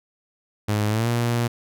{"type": "tone with pitch glide", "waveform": "sawtooth", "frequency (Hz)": [105.1, 118.65], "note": ["G#2", "A#2"], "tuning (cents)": [21, 31], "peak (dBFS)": -16, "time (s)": [0.68, 1.48], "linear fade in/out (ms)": 10, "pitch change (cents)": 210, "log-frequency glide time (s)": [0.88, 1.08], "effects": []}